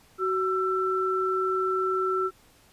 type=tone pair together; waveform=sine; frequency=375.2 / 1337 Hz; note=F#4 / E6; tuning=+24 / +24 cents; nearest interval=octave + minor seventh; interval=2200 cents; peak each=-26 dBFS; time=0.18-2.31 s; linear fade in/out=50 ms; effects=pink hiss -58 dBFS RMS until 2.72 s + resampled to 32000 Hz